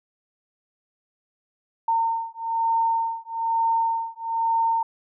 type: beating tone pair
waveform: sine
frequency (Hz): 911 / 912.1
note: A#5 / A#5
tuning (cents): -40 / -38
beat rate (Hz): 1.1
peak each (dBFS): -24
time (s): 1.88-4.83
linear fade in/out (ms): 5
effects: none